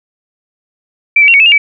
sine tone with pitch steps, 2338 / 2286 / 2744 / 2237 / 2610 / 2812 / 2297 Hz, D7 / D7 / F7 / C#7 / E7 / F7 / D7, -8 / -47 / -31 / +15 / -18 / +11 / -39 cents, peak -3 dBFS, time 1.16-1.58 s, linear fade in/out 5 ms, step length 60 ms, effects none

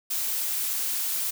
blue noise, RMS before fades -28 dBFS, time 0.1-1.31 s, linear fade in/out 10 ms, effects none

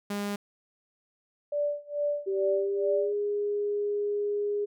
sawtooth tone, 203.5 Hz, G#3, 35 cents flat, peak -26 dBFS, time 0.1-0.36 s, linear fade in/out 5 ms
sine tone with tremolo, 584 Hz, D5, 10 cents flat, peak -24 dBFS, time 1.52-3.13 s, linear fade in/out 5 ms, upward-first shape sine, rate 2.3 Hz, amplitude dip 95%
sine tone with pitch glide, 388.5 to 411.6 Hz, G4 to G#4, -16 to -16 cents, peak -26 dBFS, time 2.26-4.66 s, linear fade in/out 20 ms, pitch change +100 cents, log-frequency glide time 2.42-3.12 s
effects none

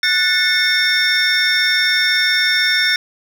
triangle tone cluster, 1476 / 1768 / 2181 / 3626 / 5410 Hz, F#6 / A6 / C#7 / A#7 / E8, -5 / +8 / -29 / -49 / +44 cents, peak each -18 dBFS, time 0.03-2.96 s, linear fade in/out 2 ms, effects none

